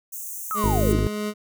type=high-pass noise; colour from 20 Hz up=white; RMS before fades=-34 dBFS; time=0.12-0.93 s; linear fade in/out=10 ms; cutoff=6000 Hz; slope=96 dB/octave
type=linear sweep; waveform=sine; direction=down; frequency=1318.5 to 207.7 Hz; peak=-24 dBFS; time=0.51-0.99 s; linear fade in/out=0 ms
type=tone with tremolo; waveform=25% pulse; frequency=210 Hz; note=G#3; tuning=19 cents sharp; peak=-21 dBFS; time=0.54-1.34 s; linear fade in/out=50 ms; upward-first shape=triangle; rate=3.1 Hz; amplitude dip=30%
type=harmonic tone; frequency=51.6 Hz; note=G#1; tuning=10 cents flat; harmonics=1 / 2 / 3 / 4 / 5 / 6 / 7 / 8 / 9; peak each=-23 / -24 / -29 / -31 / -31 / -35 / -30 / -35 / -36 dBFS; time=0.64-1.07 s; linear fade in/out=0 ms
effects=none